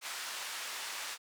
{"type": "band-pass noise", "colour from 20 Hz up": "pink", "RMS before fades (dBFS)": -41, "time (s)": [0.01, 1.18], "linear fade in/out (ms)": 50, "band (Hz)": [1200, 9600], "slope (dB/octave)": 12, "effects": []}